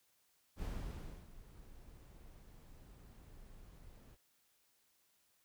brown noise with ADSR envelope, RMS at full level -40 dBFS, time 0.56-4.17 s, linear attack 64 ms, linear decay 640 ms, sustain -17 dB, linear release 31 ms, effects white hiss -75 dBFS RMS until 5.44 s

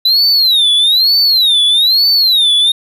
triangle tone with vibrato, 3940 Hz, B7, 5 cents flat, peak -6 dBFS, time 0.05-2.72 s, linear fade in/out 5 ms, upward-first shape sine, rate 1.1 Hz, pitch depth 240 cents each way, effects none

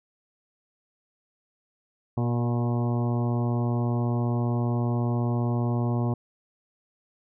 harmonic tone with a mistuned harmonic, 120 Hz, B2, 49 cents flat, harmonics 1 / 2 / 3 / 4 / 5 / 6 / 7 / 8 / 9, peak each -24 / -29 / -34 / -40 / -39 / -39 / -41 / -43 / -43 dBFS, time 2.17-6.14 s, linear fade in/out 5 ms, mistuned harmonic 4, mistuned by -19 cents, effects none

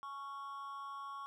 triangle tone with amplitude modulation, 1108.7 Hz, C#6, in tune, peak -38 dBFS, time 0.03-1.26 s, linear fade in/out 0 ms, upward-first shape sine, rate 267 Hz, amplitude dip 70%, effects none

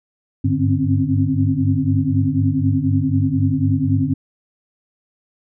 sine tone cluster, 99.1 / 103.1 / 147.6 / 260.2 / 270.5 Hz, G2 / G#2 / D3 / C4 / C#4, +19 / -12 / +9 / -9 / -42 cents, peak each -21 dBFS, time 0.44-4.14 s, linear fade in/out 10 ms, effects none

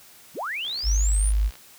sine linear sweep, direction up, 82.41 to 9950 Hz, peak -27 dBFS, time 0.34-1.33 s, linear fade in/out 50 ms
click train, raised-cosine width 0.2 ms, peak -28 dBFS, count 59, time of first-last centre 0.65-1.555 s, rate 64.1 Hz
sine tone, 51.91 Hz, G#1, in tune, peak -18 dBFS, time 0.83-1.51 s, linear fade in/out 50 ms
effects white hiss -50 dBFS RMS until 1.78 s

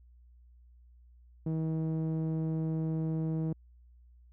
sawtooth tone with low-pass filter, 159.7 Hz, D#3, 45 cents sharp, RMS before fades -32 dBFS, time 1.46-3.53 s, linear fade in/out 5 ms, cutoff 380 Hz, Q 0.84, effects added 60 Hz sine -55 dBFS peak until 4.32 s

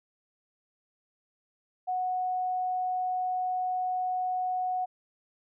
sine tone, 736 Hz, F#5, 9 cents flat, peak -27 dBFS, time 1.87-4.86 s, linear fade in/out 20 ms, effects none

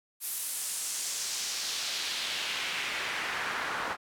pink noise with band-pass filter sweep, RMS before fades -34 dBFS, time 0.2-3.97 s, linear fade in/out 50 ms, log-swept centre 12000 to 1200 Hz, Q 1.4, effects none

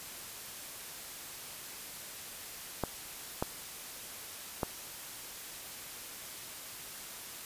clicks, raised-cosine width 1 ms, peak -16 dBFS, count 3, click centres 2.837 / 3.425 / 4.632 s, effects white hiss -45 dBFS RMS until 7.45 s + resampled to 32000 Hz

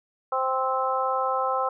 harmonic tone, 261.6 Hz, C4, in tune, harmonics 2 / 3 / 4 / 5, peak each -28 / -28 / -28 / -28 dBFS, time 0.32-1.69 s, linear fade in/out 5 ms, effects none

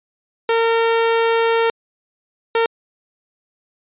sawtooth tone bursts at uneven times, 457.4 Hz, A#4, 33 cents flat, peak -10 dBFS, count 2, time 0.49-1.7 / 2.55-2.66 s, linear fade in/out 2 ms, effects resampled to 8000 Hz

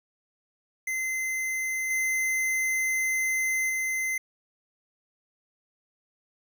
square tone with level steps, 2064 Hz, C7, 24 cents flat, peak -28 / -25 / -27 dBFS, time 0.87-4.18 s, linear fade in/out 5 ms, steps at 1.9 / 3.69 s, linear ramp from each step 10 ms, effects none

